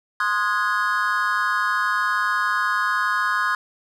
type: chord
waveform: triangle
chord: Ab dominant seventh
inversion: first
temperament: equal with one note detuned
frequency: 1046.5 / 1244.5 / 1454.6 / 1661.2 Hz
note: C6 / Eb6 / Gb6 / Ab6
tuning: 0 / 0 / -30 / 0 cents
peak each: -23 dBFS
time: 0.2-3.55 s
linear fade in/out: 2 ms
effects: none